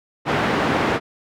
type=band-pass noise; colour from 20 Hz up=pink; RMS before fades=-20 dBFS; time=0.25-1 s; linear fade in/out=50 ms; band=160 to 2100 Hz; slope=12 dB/octave; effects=none